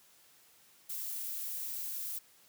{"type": "noise", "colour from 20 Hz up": "violet", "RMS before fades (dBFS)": -39, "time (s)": [0.89, 2.19], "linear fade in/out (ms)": 10, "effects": ["white hiss -63 dBFS RMS until 2.48 s", "high-pass 80 Hz 12 dB/octave"]}